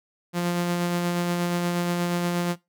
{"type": "tone with tremolo", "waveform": "sawtooth", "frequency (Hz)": 174.61, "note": "F3", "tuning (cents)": 0, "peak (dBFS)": -18, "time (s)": [0.33, 2.56], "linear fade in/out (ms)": 50, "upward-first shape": "sine", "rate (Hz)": 8.4, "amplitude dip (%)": 25, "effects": ["noise-tail reverb RT60 0.2 s tail -19 dB re dry"]}